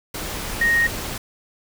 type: tone in noise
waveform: sine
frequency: 1864.7 Hz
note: A#6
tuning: in tune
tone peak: -15 dBFS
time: 0.61-0.87 s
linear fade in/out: 5 ms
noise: pink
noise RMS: -29 dBFS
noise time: 0.14-1.18 s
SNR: +11 dB
effects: none